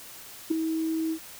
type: tone with ADSR envelope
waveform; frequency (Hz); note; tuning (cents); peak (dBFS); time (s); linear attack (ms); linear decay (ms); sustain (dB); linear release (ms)
sine; 321.6; E4; -43; -17; 0.5-1.19; 13; 7; -8; 74
effects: tanh soft clip ceiling -15 dBFS + white hiss -45 dBFS RMS until 1.39 s